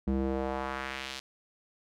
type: tone with band-pass filter sweep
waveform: square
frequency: 66.4 Hz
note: C2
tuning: 26 cents sharp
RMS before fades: -33 dBFS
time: 0.07-1.2 s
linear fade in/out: 5 ms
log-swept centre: 220 to 4400 Hz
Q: 1.3
effects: none